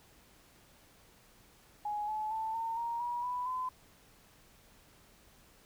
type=tone with pitch steps; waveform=sine; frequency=835 / 859 / 883.6 / 909 / 935.1 / 961.9 / 989.6 / 1018 Hz; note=G#5 / A5 / A5 / A#5 / A#5 / B5 / B5 / C6; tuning=+9 / -42 / +7 / -44 / +5 / -46 / +3 / -48 cents; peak=-33 dBFS; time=1.85-3.69 s; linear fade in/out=5 ms; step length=230 ms; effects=pink hiss -62 dBFS RMS until 5.65 s